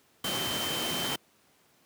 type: tone in noise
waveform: sine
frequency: 3098 Hz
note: G7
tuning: 21 cents flat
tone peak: -33 dBFS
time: 0.24-1.16 s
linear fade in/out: 5 ms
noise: pink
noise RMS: -32 dBFS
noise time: 0.24-1.16 s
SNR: -4 dB
effects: pink hiss -64 dBFS RMS until 1.85 s + high-pass 150 Hz 12 dB/octave